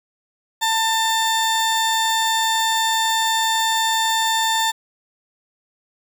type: tone pair together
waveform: 30% pulse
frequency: 894 / 3576 Hz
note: A5 / A7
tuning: +27 / +27 cents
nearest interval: 2 octaves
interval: 2400 cents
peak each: -16 / -22 dBFS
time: 0.61-4.72 s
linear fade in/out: 20 ms
effects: none